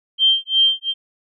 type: tone with tremolo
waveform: sine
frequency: 3152 Hz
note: G7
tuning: 9 cents sharp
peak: -10 dBFS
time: 0.18-0.94 s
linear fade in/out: 50 ms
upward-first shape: sine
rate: 2.8 Hz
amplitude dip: 100%
effects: none